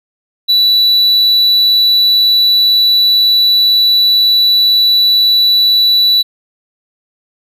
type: tone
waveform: triangle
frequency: 3951 Hz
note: B7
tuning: in tune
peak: -5 dBFS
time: 0.48-6.23 s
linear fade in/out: 20 ms
effects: none